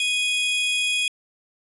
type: tone pair together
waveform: 45% pulse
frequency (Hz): 2489 / 3330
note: D#7 / G#7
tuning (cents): 0 / +4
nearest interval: perfect fourth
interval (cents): 504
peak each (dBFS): -23 / -23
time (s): 0-1.08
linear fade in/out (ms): 2
effects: resampled to 24000 Hz